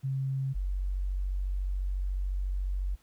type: tone pair in turn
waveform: sine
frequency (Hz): 134.4 / 47.03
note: C3 / F#1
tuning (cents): +47 / +29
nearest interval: octave + tritone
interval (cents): 1818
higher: first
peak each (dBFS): -28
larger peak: neither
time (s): 0.03-0.54 / 0.54-2.96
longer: second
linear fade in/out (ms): 20
effects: pink hiss -66 dBFS RMS until 3.02 s